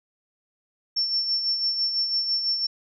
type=tone with tremolo; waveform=sine; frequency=5420 Hz; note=E8; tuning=47 cents sharp; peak=-20 dBFS; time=0.96-2.67 s; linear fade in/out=10 ms; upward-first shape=sine; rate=6 Hz; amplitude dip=50%; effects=none